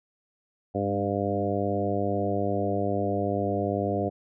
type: harmonic tone with a mistuned harmonic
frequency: 100.3 Hz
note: G2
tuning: 40 cents sharp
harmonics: 1 / 2 / 3 / 4 / 5 / 6 / 7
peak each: -32 / -32 / -32 / -32 / -32 / -32 / -32 dBFS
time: 0.74-4.1 s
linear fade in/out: 20 ms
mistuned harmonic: 2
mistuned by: +20 cents
effects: none